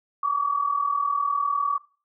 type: tone pair together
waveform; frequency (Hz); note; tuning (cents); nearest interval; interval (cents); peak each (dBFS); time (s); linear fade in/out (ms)
sine; 1132 / 1171.9; C#6 / D6; +36 / -4; minor second; 60; -23 / -26; 0.23-1.78; 5
effects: noise-tail reverb RT60 0.4 s tail -21 dB re dry